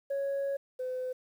sine tone pair in turn, 554.4 / 509.4 Hz, C#5 / C5, 0 / -46 cents, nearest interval minor second, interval 146 cents, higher first, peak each -27 / -31 dBFS, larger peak first, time 0.1-0.57 / 0.79-1.13 s, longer first, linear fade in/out 10 ms, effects tanh soft clip ceiling -28 dBFS + 10-bit

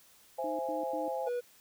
sine chord, C augmented, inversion none, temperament equal with one note detuned, 523.3 / 664.6 / 830.6 Hz, C5 / E5 / G#5, 0 / +14 / 0 cents, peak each -35 / -38 / -37 dBFS, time 0.38-1.29 s, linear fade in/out 10 ms
sine tone bursts, 311.1 Hz, D#4, in tune, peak -38 dBFS, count 3, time 0.44-1.082 s, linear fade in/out 2 ms, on 150 ms, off 96 ms
triangle tone, 487 Hz, B4, 24 cents flat, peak -29 dBFS, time 1.26-1.41 s, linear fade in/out 20 ms
effects white hiss -61 dBFS RMS until 1.6 s

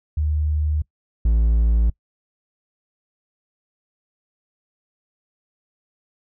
sine / triangle tone pair in turn, 75.9 / 56.33 Hz, D#2 / A1, -42 / +41 cents, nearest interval perfect fourth, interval 517 cents, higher first, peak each -18 / -12 dBFS, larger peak second, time 0.17-0.82 / 1.25-1.9 s, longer neither, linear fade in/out 5 ms, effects noise-tail reverb RT60 0.1 s tail -23 dB re dry

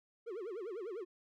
triangle tone with vibrato, 410 Hz, G#4, 22 cents flat, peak -38 dBFS, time 0.26-1.05 s, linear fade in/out 20 ms, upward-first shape sine, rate 10 Hz, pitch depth 260 cents each way, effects none

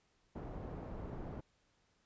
pink low-pass noise, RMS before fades -45 dBFS, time 0.35-1.41 s, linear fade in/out 10 ms, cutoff 740 Hz, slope 12 dB/octave, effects pink hiss -75 dBFS RMS until 2.05 s + resampled to 16000 Hz

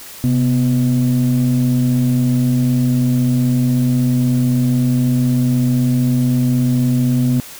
sine tone pair together, 130.79 / 246.9 Hz, C3 / B3, 0 / 0 cents, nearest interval major seventh, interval 1100 cents, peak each -13 dBFS, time 0.24-7.4 s, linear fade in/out 0 ms, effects tanh soft clip ceiling -8 dBFS + white hiss -35 dBFS RMS until 7.59 s

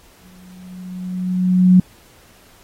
sine tone with exponential growth, 183 Hz, F#3, 19 cents flat, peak -5 dBFS, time 0.23-1.8 s, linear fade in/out 5 ms, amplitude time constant 340 ms, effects pink hiss -50 dBFS RMS until 2.63 s + AAC 48 kbps

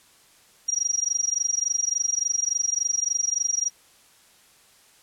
sine tone with amplitude modulation, 5710 Hz, F8, 37 cents sharp, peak -18 dBFS, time 0.68-3.7 s, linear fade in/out 10 ms, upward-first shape sine, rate 23.5 Hz, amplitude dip 95%, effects white hiss -56 dBFS RMS until 5.02 s + low-pass 11000 Hz 12 dB/octave

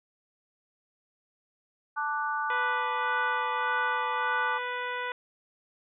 sine chord, D major, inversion second, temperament equal, 880 / 1174.7 / 1480 Hz, A5 / D6 / F#6, 0 / 0 / 0 cents, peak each -32 / -32 / -32 dBFS, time 1.96-4.59 s, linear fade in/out 20 ms
harmonic tone, 493.9 Hz, B4, in tune, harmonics 1 / 2 / 3 / 4 / 5 / 6 / 7, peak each -38 / -35 / -36 / -38 / -43 / -48 / -46 dBFS, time 2.5-5.12 s, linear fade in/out 2 ms
effects none

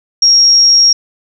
sine tone, 5588 Hz, F8, in tune, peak -4 dBFS, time 0.22-0.93 s, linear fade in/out 5 ms, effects none

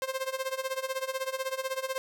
sawtooth tone with tremolo, 527 Hz, C5, 12 cents sharp, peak -24 dBFS, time 0.02-1.98 s, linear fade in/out 0 ms, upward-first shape sine, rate 16 Hz, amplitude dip 85%, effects none

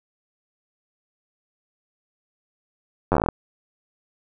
slowing click train, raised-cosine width 1 ms, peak -5 dBFS, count 11, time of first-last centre 3.12-3.287 s, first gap 10 ms, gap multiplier 1.11, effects none

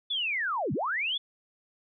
sine linear two-way sweep, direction down then up, 3520 to 103.83 to 3520 Hz, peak -27 dBFS, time 0.1-1.18 s, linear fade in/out 10 ms, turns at 0.73 s, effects none

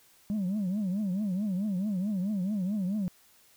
sine tone with vibrato, 196.5 Hz, G3, 4 cents sharp, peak -25 dBFS, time 0.3-3.08 s, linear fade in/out 0 ms, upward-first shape triangle, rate 4.6 Hz, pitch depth 200 cents each way, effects tanh soft clip ceiling -26 dBFS + white hiss -61 dBFS RMS until 3.56 s

